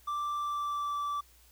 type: tone with pitch glide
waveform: triangle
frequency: 1174.7 to 1161.9 Hz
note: D6 to D6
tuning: 0 to -19 cents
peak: -29 dBFS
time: 0.07-1.21 s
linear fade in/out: 10 ms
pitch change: -19 cents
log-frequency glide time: 0.36-0.98 s
effects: added 60 Hz sine -61 dBFS peak until 1.51 s + white hiss -62 dBFS RMS until 1.51 s